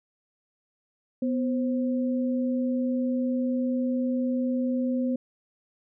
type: tone pair together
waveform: sine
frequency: 248.7 / 527 Hz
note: B3 / C5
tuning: +12 / +12 cents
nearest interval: octave + minor second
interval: 1300 cents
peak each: -24 / -32 dBFS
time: 1.22-5.16 s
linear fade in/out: 5 ms
effects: none